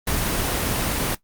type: noise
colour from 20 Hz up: pink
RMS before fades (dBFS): -23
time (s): 0.07-1.15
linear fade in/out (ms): 5
effects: noise-tail reverb RT60 0.1 s tail -17 dB re dry + Opus 24 kbps